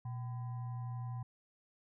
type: tone with frequency modulation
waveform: sine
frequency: 121 Hz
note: B2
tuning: 35 cents flat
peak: -38 dBFS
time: 0.05-1.23 s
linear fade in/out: 5 ms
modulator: 888 Hz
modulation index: 0.31
effects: none